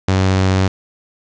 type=tone; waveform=sawtooth; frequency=94.7 Hz; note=F#2; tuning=41 cents sharp; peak=-8 dBFS; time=0.08-0.68 s; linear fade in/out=5 ms; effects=resampled to 16000 Hz + 7-bit